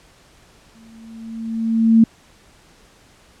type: tone with exponential growth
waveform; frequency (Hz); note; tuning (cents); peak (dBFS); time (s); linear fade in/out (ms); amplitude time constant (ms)
sine; 225.7; A3; +44; -6; 0.75-2.04; 5; 280
effects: pink hiss -51 dBFS RMS until 3.4 s + low-pass 9000 Hz 12 dB/octave